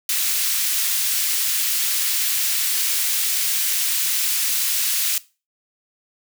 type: high-pass noise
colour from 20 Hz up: white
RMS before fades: -21 dBFS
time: 0.09-5.18 s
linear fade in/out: 2 ms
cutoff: 2200 Hz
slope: 12 dB/octave
effects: noise-tail reverb RT60 0.3 s tail -19 dB re dry